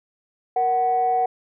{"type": "tone pair together", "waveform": "sine", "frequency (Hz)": [469.3, 745], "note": ["A#4", "F#5"], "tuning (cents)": [12, 12], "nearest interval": "minor sixth", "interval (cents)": 800, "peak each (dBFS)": [-25, -17], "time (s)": [0.56, 1.26], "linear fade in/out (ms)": 5, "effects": ["tanh soft clip ceiling -12 dBFS"]}